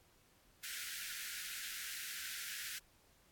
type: high-pass noise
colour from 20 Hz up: pink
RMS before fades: -45 dBFS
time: 0.63-2.79 s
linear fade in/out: 10 ms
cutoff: 1400 Hz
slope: 96 dB/octave
effects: pink hiss -69 dBFS RMS until 3.31 s + AAC 64 kbps